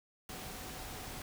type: tone in noise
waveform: sine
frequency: 748 Hz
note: F#5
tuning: 19 cents sharp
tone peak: -54 dBFS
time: 0.29-1.22 s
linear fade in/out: 2 ms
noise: pink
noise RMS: -45 dBFS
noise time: 0.29-1.22 s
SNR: -12 dB
effects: none